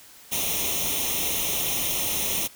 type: noise with comb filter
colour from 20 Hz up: white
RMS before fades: -26 dBFS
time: 0.31-2.48 s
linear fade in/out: 20 ms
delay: 0.32 ms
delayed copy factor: +0.8
effects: white hiss -49 dBFS RMS until 2.55 s